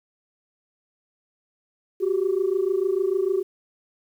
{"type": "tone pair together", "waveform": "sine", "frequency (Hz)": [368.2, 394.9], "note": ["F#4", "G4"], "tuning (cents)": [-8, 13], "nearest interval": "minor second", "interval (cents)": 121, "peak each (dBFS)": -22, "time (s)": [2, 3.43], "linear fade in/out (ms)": 20, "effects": ["tanh soft clip ceiling -14 dBFS", "9-bit"]}